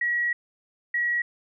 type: tone pair in turn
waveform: sine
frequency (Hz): 1916 / 1916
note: A#6 / A#6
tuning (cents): +47 / +47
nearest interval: unison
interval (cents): 0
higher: neither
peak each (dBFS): -22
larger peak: neither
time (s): 0.01-0.33 / 0.94-1.22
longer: first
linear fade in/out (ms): 5
effects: none